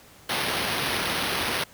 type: noise with sample-and-hold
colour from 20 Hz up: white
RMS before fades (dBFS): -27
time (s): 0.29-1.64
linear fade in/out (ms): 5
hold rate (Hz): 7350
effects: pink hiss -51 dBFS RMS until 1.73 s + high-pass 60 Hz 12 dB/octave